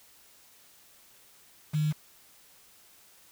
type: tone with quantisation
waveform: sine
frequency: 152.4 Hz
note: D#3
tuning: 36 cents flat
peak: -24 dBFS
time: 1.73-1.93 s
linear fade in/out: 20 ms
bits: 7
effects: white hiss -58 dBFS RMS until 3.31 s